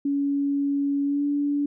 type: tone with pitch glide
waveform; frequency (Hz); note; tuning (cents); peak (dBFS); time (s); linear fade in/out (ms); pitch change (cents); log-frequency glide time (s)
sine; 281.8 to 287.6; C#4 to D4; +29 to -36; -21; 0.05-1.66; 5; +35; 1.04-1.24
effects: none